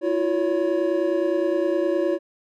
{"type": "tone cluster", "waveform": "triangle", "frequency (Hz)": [330.2, 359.9, 563], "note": ["E4", "F#4", "C#5"], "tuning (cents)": [3, -48, 27], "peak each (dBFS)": -22, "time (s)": [0.01, 2.19], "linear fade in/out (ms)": 50, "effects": []}